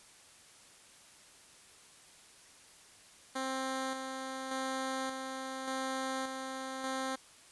10% pulse tone with tremolo, 263.8 Hz, C4, 14 cents sharp, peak -26 dBFS, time 3.35-7.16 s, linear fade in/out 10 ms, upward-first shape square, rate 0.86 Hz, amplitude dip 40%, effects white hiss -58 dBFS RMS until 7.51 s + resampled to 24000 Hz

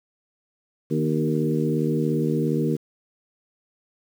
harmonic tone with a mistuned harmonic, 77.2 Hz, D#2, 13 cents flat, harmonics 2 / 3 / 4 / 5 / 6, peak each -24 / -26 / -27 / -28 / -29 dBFS, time 0.9-2.77 s, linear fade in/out 20 ms, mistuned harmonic 3, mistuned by +32 cents, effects 8-bit

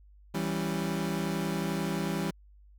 30% pulse chord, C# diminished, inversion first, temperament equal, 164.81 / 196 / 277.2 Hz, E3 / G3 / C#4, 0 / 0 / 0 cents, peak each -30 / -30 / -35 dBFS, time 0.34-2.31 s, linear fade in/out 10 ms, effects added 50 Hz sine -53 dBFS peak until 2.78 s

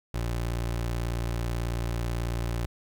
25% pulse tone, 58.27 Hz, A#1, in tune, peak -24 dBFS, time 0.14-2.66 s, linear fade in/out 5 ms, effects 11-bit

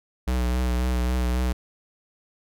square tone with vibrato, 61.9 Hz, B1, 5 cents sharp, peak -22 dBFS, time 0.27-1.53 s, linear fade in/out 10 ms, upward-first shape sine, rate 3.7 Hz, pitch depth 34 cents each way, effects none

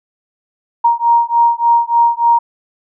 sine beating tone pair, 936 / 939.4 Hz, A#5 / A#5, +7 / +13 cents, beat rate 3.4 Hz, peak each -12 dBFS, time 0.84-2.39 s, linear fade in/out 10 ms, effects none

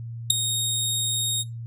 20% pulse tone with ADSR envelope, 3729 Hz, A#7, in tune, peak -4 dBFS, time 0.3-1.44 s, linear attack 5 ms, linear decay 6 ms, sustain -13 dB, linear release 32 ms, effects noise-tail reverb RT60 0.2 s tail -22 dB re dry + added 116 Hz sine -32 dBFS peak until 1.66 s

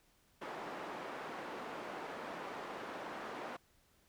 white band-pass noise, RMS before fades -45 dBFS, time 0.41-3.57 s, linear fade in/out 10 ms, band 260 to 1100 Hz, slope 12 dB/octave, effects pink hiss -71 dBFS RMS until 4.08 s

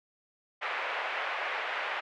white band-pass noise, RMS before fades -34 dBFS, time 0.61-2.01 s, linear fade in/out 20 ms, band 530 to 2400 Hz, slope 24 dB/octave, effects none

